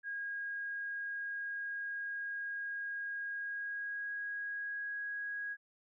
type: tone with pitch glide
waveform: sine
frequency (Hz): 1634 to 1650.1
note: G#6 to G#6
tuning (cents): -29 to -12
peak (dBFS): -37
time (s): 0.03-5.57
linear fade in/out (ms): 50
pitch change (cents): +17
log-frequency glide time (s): 3.31-4.23
effects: none